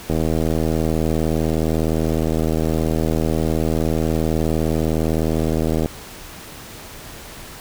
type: click train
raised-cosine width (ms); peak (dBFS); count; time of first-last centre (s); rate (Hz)
2; -7; 460; 0.1-5.859; 79.7
effects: pink hiss -37 dBFS RMS until 7.6 s

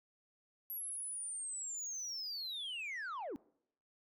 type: linear sweep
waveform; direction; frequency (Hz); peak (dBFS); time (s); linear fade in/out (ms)
sine; down; 11650 to 237.9; -37; 0.7-3.36; 0
effects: noise-tail reverb RT60 0.7 s tail -25 dB re dry + tanh soft clip ceiling -39 dBFS

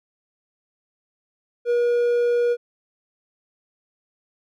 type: tone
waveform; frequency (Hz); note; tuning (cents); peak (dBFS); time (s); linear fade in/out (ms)
triangle; 479.4; A#4; +48; -15; 1.65-2.57; 50
effects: none

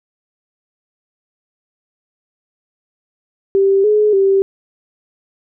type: tone with pitch steps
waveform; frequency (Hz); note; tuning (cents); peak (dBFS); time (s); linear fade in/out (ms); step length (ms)
sine; 391.1 / 422.6 / 389.7; G4 / G#4 / G4; -4 / +30 / -10; -9; 3.55-4.42; 0; 290
effects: none

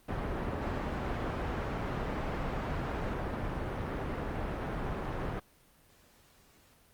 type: low-pass noise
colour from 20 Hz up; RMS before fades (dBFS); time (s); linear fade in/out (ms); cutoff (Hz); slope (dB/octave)
pink; -35; 0.08-5.4; 10; 1500; 12
effects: pink hiss -63 dBFS RMS until 6.93 s + Opus 32 kbps

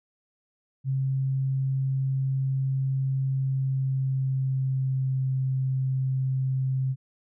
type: tone with pitch glide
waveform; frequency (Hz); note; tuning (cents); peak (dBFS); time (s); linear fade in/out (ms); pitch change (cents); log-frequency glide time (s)
sine; 133.9 to 131.83; C3 to C3; +40 to +13; -23; 0.84-6.96; 50; -27; 3.31-5.31
effects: none

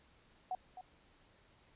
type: tone with echo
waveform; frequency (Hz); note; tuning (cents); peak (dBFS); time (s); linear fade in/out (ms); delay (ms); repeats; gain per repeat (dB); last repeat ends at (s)
sine; 740; F#5; 0; -35; 0.51-0.55; 2; 260; 1; -11; 0.81
effects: pink hiss -67 dBFS RMS until 1.75 s + resampled to 8000 Hz

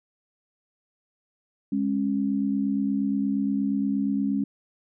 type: tone pair together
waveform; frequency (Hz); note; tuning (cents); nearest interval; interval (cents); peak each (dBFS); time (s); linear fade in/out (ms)
sine; 205.3 / 273.8; G#3 / C#4; -20 / -21; perfect fourth; 499; -25; 1.72-4.44; 5
effects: none

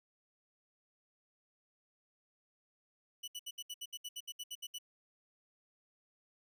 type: tone bursts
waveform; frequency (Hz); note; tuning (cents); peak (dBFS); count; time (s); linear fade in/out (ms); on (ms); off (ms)
sawtooth; 2960; F#7; 0; -38; 14; 3.23-4.786; 10; 48; 68
effects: none

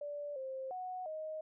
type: tone with pitch steps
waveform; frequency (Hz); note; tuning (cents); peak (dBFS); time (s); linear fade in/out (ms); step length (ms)
sine; 582 / 528 / 737 / 625; D5 / C5 / F#5 / D#5; -16 / +16 / -7 / +8; -39; 0.01-1.41; 5; 350
effects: none

